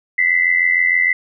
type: tone pair together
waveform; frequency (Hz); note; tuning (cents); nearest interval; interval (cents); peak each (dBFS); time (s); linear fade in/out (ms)
sine; 1975.5 / 2062; B6 / C7; 0 / -26; minor second; 74; -15; 0.18-1.13; 5
effects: none